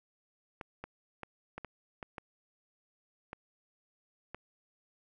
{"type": "clicks", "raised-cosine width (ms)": 0.5, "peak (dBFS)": -26, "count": 9, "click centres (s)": [0.612, 0.84, 1.233, 1.58, 1.647, 2.028, 2.182, 3.331, 4.346], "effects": []}